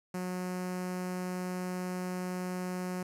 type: tone with notch filter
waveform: sawtooth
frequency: 182.1 Hz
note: F#3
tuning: 27 cents flat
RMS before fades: -36 dBFS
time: 0.14-3.03 s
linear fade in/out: 5 ms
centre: 3500 Hz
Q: 1.4
effects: resampled to 32000 Hz + 10-bit